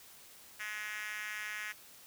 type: tone with high-pass filter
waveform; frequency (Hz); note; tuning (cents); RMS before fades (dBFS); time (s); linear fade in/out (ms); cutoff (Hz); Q
5% pulse; 211.6; G#3; +33; -41; 0.59-1.73; 20; 1800; 2.9
effects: white hiss -56 dBFS RMS until 2.06 s